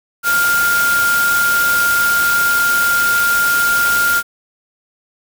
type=tone in noise; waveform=sine; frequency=1404 Hz; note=F6; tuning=9 cents sharp; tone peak=-12 dBFS; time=0.23-4.23 s; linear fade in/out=50 ms; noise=white; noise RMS=-21 dBFS; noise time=0.23-4.23 s; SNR=+6 dB; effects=none